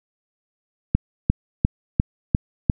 click train, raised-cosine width 5 ms, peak -3 dBFS, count 6, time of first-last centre 0.95-2.698 s, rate 2.86 Hz, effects none

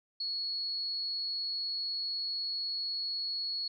sine tone with amplitude modulation, 4356 Hz, C#8, 31 cents flat, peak -31 dBFS, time 0.2-3.68 s, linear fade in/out 5 ms, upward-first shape sine, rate 188 Hz, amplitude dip 30%, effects none

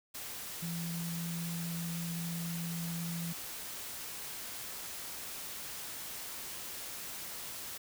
sine tone in noise, 168.9 Hz, E3, 42 cents sharp, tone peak -36 dBFS, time 0.62-3.33 s, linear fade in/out 10 ms, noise white, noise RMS -43 dBFS, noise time 0.14-7.78 s, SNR +4 dB, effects none

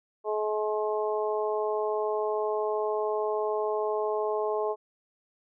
harmonic tone, 213.1 Hz, G#3, 45 cents sharp, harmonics 2 / 3 / 4 / 5, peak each -28 / -32 / -34 / -36 dBFS, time 0.24-4.76 s, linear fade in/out 50 ms, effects none

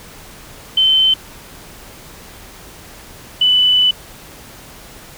sine tone pair in turn, 3076 / 2990 Hz, G7 / F#7, -33 / +17 cents, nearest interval unison, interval 50 cents, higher first, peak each -9 dBFS, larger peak neither, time 0.77-1.14 / 3.41-3.91 s, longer second, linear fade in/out 5 ms, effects pink hiss -38 dBFS RMS until 5.17 s

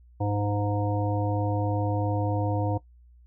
harmonic tone, 102.9 Hz, G#2, 16 cents flat, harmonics 1 / 3 / 5 / 7 / 9, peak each -26 / -31 / -33 / -34 / -36 dBFS, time 0.2-2.78 s, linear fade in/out 10 ms, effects noise-tail reverb RT60 0.1 s tail -17 dB re dry + added 60 Hz sine -51 dBFS peak until 3.26 s

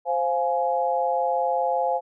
sine chord, F minor, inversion second, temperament just, 523.8 / 698.5 / 838.1 Hz, C5 / F5 / Ab5, +2 / 0 / +16 cents, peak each -25 dBFS, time 0.05-2.01 s, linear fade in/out 50 ms, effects none

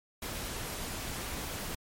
pink noise, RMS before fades -38 dBFS, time 0.22-1.75 s, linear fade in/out 5 ms, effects MP3 64 kbps

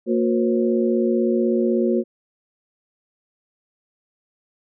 sine tone cluster, 231.6 / 362.9 / 479.9 / 536 Hz, A#3 / F#4 / B4 / C5, -11 / -34 / -50 / +42 cents, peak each -20 / -20 / -27 / -26 dBFS, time 0.06-2.04 s, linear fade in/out 50 ms, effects none

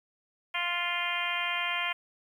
harmonic tone, 349.2 Hz, F4, in tune, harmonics 2 / 3 / 4 / 5 / 6 / 7 / 8 / 9, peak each -39 / -36 / -39 / -38 / -34 / -35 / -38 / -37 dBFS, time 0.54-1.93 s, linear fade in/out 10 ms, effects 10-bit

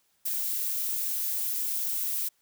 violet noise, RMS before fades -30 dBFS, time 0.25-2.29 s, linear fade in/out 10 ms, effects white hiss -70 dBFS RMS until 2.41 s

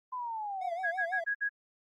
sine linear sweep, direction down, 1025 to 670 Hz, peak -34 dBFS, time 0.12-0.74 s, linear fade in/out 10 ms
triangle tone with vibrato, 711 Hz, F5, 31 cents sharp, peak -32 dBFS, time 0.61-1.24 s, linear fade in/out 5 ms, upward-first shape sine, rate 6.1 Hz, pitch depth 120 cents each way
sine tone bursts, 1655 Hz, G#6, 6 cents flat, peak -28 dBFS, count 5, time 0.83-1.493 s, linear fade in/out 20 ms, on 87 ms, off 57 ms
effects Opus 32 kbps

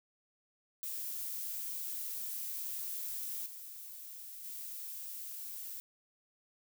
violet noise with level steps, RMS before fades -40 / -48 / -44 dBFS, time 0.83-5.8 s, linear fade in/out 0 ms, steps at 3.46 / 4.44 s, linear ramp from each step 5 ms, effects none

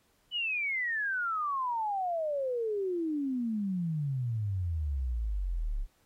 sine exponential sweep, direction down, 3005 to 32.7 Hz, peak -29 dBFS, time 0.31-5.87 s, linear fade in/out 50 ms, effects pink hiss -70 dBFS RMS until 6.05 s + AAC 48 kbps

